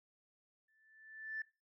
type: tone with exponential growth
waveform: sine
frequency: 1760 Hz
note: A6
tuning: in tune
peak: -36 dBFS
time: 0.68-1.42 s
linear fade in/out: 5 ms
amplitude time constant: 160 ms
effects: noise-tail reverb RT60 0.3 s tail -21 dB re dry + tanh soft clip ceiling -32 dBFS